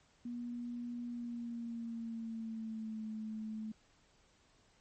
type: tone with pitch glide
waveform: sine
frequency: 240.2 to 217.7 Hz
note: B3 to A3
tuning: -48 to -18 cents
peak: -39 dBFS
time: 0.25-3.72 s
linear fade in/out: 5 ms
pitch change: -170 cents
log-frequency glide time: 1.07-3.05 s
effects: pink hiss -69 dBFS RMS until 4.8 s + MP3 32 kbps